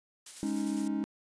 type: noise with tremolo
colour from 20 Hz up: blue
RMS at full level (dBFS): -42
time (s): 0.26-0.88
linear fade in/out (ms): 5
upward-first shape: square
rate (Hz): 9.9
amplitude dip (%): 30
type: chord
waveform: triangle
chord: Ab suspended fourth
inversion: none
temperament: equal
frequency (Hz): 207.7 / 277.2 / 311.1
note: Ab3 / Db4 / Eb4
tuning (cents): 0 / 0 / 0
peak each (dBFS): -32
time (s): 0.43-1.04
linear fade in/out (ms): 0
effects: resampled to 22050 Hz